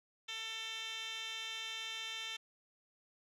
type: tone with band-pass filter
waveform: 10% pulse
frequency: 446.2 Hz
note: A4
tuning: 24 cents sharp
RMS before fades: -43 dBFS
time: 0.28-2.37 s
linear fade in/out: 10 ms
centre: 3700 Hz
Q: 4.2
effects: none